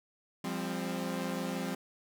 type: chord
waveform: sawtooth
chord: F suspended second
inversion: none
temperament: equal with one note detuned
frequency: 174.61 / 200.3 / 261.6 Hz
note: F3 / G3 / C4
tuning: 0 / +38 / 0 cents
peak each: -34 dBFS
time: 0.44-1.75 s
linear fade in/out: 5 ms
effects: none